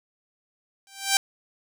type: tone with exponential growth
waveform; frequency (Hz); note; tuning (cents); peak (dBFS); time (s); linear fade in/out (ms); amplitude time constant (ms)
5% pulse; 784; G5; 0; -3; 0.87-1.17; 1; 65
effects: none